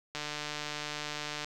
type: click train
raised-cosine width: 0.2 ms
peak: -19 dBFS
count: 194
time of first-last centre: 0.15-1.445 s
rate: 149 Hz
effects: none